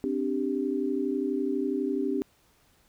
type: chord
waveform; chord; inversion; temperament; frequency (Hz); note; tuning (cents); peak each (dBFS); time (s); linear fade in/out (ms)
sine; C suspended second; none; equal; 261.6 / 293.7 / 392; C4 / D4 / G4; 0 / 0 / 0; -30; 0.04-2.22; 0
effects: pink hiss -64 dBFS RMS until 2.88 s